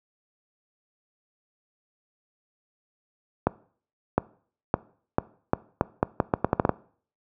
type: accelerating click train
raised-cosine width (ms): 1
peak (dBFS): -5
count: 14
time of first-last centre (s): 3.47-6.693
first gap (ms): 710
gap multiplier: 0.79
effects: noise-tail reverb RT60 0.5 s tail -21 dB re dry + high-pass 80 Hz 12 dB/octave